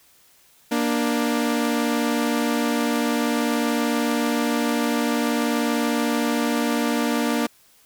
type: tone pair together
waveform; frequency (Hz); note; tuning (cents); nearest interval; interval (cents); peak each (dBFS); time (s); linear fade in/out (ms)
sawtooth; 235.1 / 295.6; A#3 / D4; +15 / +11; major third; 396; -18 / -20; 0.71-7.47; 10
effects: white hiss -56 dBFS RMS until 7.85 s